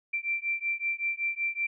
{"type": "beating tone pair", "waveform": "sine", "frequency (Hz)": [2349, 2354.3], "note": ["D7", "D7"], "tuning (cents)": [0, 4], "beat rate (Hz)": 5.3, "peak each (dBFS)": -31, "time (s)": [0.13, 1.67], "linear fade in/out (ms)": 10, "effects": []}